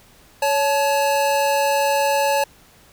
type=tone pair together; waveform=square; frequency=560 / 867.4 Hz; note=C#5 / A5; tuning=+18 / -25 cents; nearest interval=minor sixth; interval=757 cents; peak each=-20 dBFS; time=0.42-2.44 s; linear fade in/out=5 ms; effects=pink hiss -51 dBFS RMS until 2.92 s